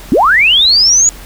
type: linear sweep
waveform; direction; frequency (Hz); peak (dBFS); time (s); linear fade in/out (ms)
sine; up; 196 to 6900; -5; 0.12-1.09; 0
effects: added 44 Hz sine -32 dBFS peak until 1.25 s + pink hiss -34 dBFS RMS until 1.25 s